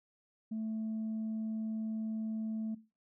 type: tone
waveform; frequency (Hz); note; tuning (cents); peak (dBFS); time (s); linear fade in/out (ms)
sine; 220; A3; 0; -33; 0.51-2.75; 10
effects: noise-tail reverb RT60 0.3 s tail -18 dB re dry + tanh soft clip ceiling -32 dBFS